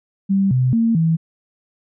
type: tone with pitch steps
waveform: sine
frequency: 195.3 / 127.6 / 228.5 / 162.9 Hz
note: G3 / C3 / A#3 / E3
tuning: -6 / -43 / -34 / -20 cents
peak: -13 dBFS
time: 0.29-1.17 s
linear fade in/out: 20 ms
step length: 220 ms
effects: none